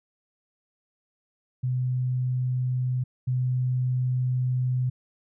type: tone pair in turn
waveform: sine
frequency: 126.7 / 126.7 Hz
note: B2 / B2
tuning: +45 / +45 cents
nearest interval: unison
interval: 0 cents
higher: neither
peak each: -23 / -22 dBFS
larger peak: second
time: 1.63-3.04 / 3.27-4.9 s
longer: second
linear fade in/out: 10 ms
effects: none